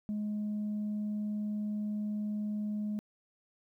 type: tone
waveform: sine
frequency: 209.9 Hz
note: G#3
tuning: 19 cents sharp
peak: -30 dBFS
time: 0.09-2.99 s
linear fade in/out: 0 ms
effects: tanh soft clip ceiling -30 dBFS + 12-bit